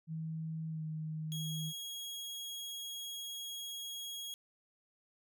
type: tone with pitch glide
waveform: sine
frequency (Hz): 160.1 to 156.62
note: D#3 to D#3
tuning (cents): +50 to +12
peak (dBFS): -37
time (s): 0.07-1.73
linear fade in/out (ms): 50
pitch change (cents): -38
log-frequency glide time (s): 0.69-0.83
type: tone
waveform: sawtooth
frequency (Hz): 3303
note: G#7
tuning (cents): -10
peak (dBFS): -38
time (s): 1.32-4.34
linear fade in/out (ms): 0
effects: none